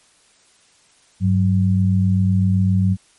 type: tone pair together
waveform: sine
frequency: 98.74 / 186.4 Hz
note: G2 / F#3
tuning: +13 / +13 cents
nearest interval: major seventh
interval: 1100 cents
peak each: -15 / -17 dBFS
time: 1.2-2.97 s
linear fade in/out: 50 ms
effects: white hiss -55 dBFS RMS until 3.18 s + MP3 48 kbps